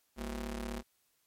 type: ring-modulated tone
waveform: sawtooth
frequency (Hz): 144.5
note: D3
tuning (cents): -28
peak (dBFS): -30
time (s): 0.16-0.83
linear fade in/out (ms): 50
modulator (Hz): 90.2
effects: white hiss -74 dBFS RMS until 1.26 s + MP3 64 kbps